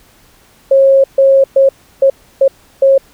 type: tone bursts at uneven times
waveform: sine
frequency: 542 Hz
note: C#5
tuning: 39 cents flat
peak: -4 dBFS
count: 6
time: 0.71-1.04 / 1.18-1.44 / 1.56-1.69 / 2.02-2.1 / 2.41-2.48 / 2.82-2.98 s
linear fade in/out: 5 ms
effects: pink hiss -47 dBFS RMS until 3.13 s